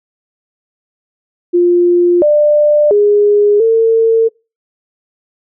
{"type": "tone with pitch steps", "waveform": "sine", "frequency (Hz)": [350.8, 595, 412.9, 452], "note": ["F4", "D5", "G#4", "A4"], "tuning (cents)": [8, 22, -10, 47], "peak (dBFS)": -6, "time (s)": [1.53, 4.29], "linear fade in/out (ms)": 20, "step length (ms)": 690, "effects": ["noise-tail reverb RT60 0.3 s tail -25 dB re dry"]}